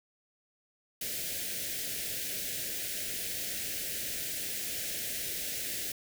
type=band-stop noise; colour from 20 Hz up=white; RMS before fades=-36 dBFS; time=1.01-5.92 s; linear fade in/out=5 ms; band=670 to 1600 Hz; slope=48 dB/octave; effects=none